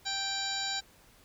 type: harmonic tone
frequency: 784 Hz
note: G5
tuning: in tune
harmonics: 1 / 2 / 3 / 4 / 5 / 6 / 7 / 9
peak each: -40 / -39 / -45 / -45 / -35 / -39 / -44 / -40 dBFS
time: 0.05-0.81 s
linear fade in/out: 20 ms
effects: pink hiss -60 dBFS RMS until 1.24 s